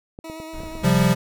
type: clicks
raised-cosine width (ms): 2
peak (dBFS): -23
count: 6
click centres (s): 0.189 / 0.299 / 0.401 / 0.604 / 0.635 / 0.754
type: tone with vibrato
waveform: 20% pulse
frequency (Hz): 320.3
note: E4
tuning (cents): -50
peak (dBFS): -29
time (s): 0.24-0.89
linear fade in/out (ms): 5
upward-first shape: sine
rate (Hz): 8.3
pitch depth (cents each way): 22
type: noise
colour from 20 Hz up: brown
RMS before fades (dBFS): -36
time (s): 0.53-1.12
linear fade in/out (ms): 10
type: chord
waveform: square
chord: C suspended fourth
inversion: none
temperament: equal with one note detuned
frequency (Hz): 133.25 / 174.61 / 196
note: C3 / F3 / G3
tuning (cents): +32 / 0 / 0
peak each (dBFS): -21 / -19 / -21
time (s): 0.83-1.15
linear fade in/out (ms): 20
effects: none